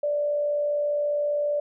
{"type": "tone with frequency modulation", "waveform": "sine", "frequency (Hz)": 586, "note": "D5", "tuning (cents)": -4, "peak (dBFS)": -22, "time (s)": [0.03, 1.6], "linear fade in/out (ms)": 5, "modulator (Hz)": 55, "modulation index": 0.23, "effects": []}